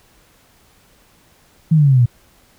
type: exponential sweep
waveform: sine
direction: down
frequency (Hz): 164.81 to 116.54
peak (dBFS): -8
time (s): 1.71-2.06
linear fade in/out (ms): 10
effects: pink hiss -53 dBFS RMS until 2.58 s